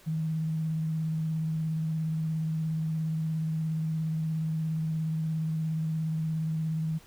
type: tone with vibrato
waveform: sine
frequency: 158.8 Hz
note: D#3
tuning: 36 cents sharp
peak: -27 dBFS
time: 0.06-6.99 s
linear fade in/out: 20 ms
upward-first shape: square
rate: 17 Hz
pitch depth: 17 cents each way
effects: pink hiss -56 dBFS RMS until 7.06 s